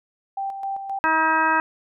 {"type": "tone with tremolo", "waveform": "sine", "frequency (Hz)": 784, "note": "G5", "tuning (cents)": 0, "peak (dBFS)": -24, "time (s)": [0.37, 0.99], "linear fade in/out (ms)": 5, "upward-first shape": "square", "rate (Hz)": 3.8, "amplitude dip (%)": 50}
{"type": "harmonic tone", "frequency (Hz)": 318.8, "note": "D#4", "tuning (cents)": 42, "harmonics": [1, 2, 3, 4, 5, 6, 8], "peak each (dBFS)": [-29, -31, -20, -24, -22, -30, -31], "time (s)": [1.04, 1.6], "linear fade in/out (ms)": 0}
{"effects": []}